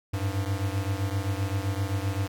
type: beating tone pair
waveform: square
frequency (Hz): 95.5 / 103.2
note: G2 / G#2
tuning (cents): -45 / -10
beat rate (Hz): 7.7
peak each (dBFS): -29 / -31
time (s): 0.13-2.28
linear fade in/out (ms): 10
effects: none